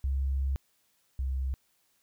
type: tone pair in turn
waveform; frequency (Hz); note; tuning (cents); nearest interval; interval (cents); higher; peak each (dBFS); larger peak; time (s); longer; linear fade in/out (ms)
sine; 67.6 / 65.94; C#2 / C2; -43 / +14; unison; 43; first; -26 / -28; first; 0.04-0.56 / 1.19-1.54; first; 0
effects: white hiss -71 dBFS RMS until 2.02 s